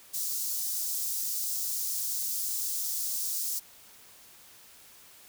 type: high-pass noise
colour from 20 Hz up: white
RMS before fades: -32 dBFS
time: 0.13-3.6 s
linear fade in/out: 20 ms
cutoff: 5000 Hz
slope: 24 dB/octave
effects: white hiss -54 dBFS RMS until 5.28 s